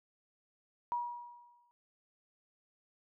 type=tone with exponential decay; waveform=sine; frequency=960 Hz; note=B5; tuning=49 cents flat; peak=-30 dBFS; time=0.92-1.71 s; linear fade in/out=0 ms; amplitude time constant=170 ms; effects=none